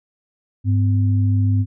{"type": "tone pair together", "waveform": "sine", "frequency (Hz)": [100.97, 255], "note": ["G#2", "C4"], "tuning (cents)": [-48, -44], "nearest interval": "octave + major third", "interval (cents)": 1604, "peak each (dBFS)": [-14, -24], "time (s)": [0.64, 1.66], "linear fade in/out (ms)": 50, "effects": []}